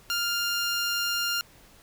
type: tone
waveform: 15% pulse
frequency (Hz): 1401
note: F6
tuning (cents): +5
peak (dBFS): -19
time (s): 0.1-1.41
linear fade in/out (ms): 0
effects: pink hiss -55 dBFS RMS until 1.82 s